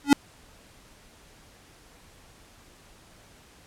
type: tone with exponential growth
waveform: square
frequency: 283.7 Hz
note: C#4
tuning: 40 cents sharp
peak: -9 dBFS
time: 0.04-0.13 s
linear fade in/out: 2 ms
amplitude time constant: 18 ms
effects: pink hiss -54 dBFS RMS until 3.66 s + low-pass 11000 Hz 12 dB/octave